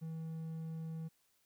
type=tone; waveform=triangle; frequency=161.4 Hz; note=E3; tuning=36 cents flat; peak=-38 dBFS; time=0.01-1.09 s; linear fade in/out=20 ms; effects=white hiss -75 dBFS RMS until 1.45 s